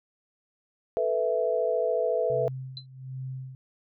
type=chord; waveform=sine; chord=A suspended second; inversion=none; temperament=equal; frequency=440 / 493.9 / 659.3 Hz; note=A4 / B4 / E5; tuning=0 / 0 / 0 cents; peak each=-29 / -27 / -27 dBFS; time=0.97-2.48 s; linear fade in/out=0 ms
type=tone with tremolo; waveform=sine; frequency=130.81 Hz; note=C3; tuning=in tune; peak=-32 dBFS; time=2.3-3.55 s; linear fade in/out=0 ms; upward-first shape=sine; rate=1.3 Hz; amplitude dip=80%
type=tone with exponential decay; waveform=sine; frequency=4049 Hz; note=B7; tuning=42 cents sharp; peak=-32 dBFS; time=2.77-2.86 s; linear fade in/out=1 ms; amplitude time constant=19 ms
effects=none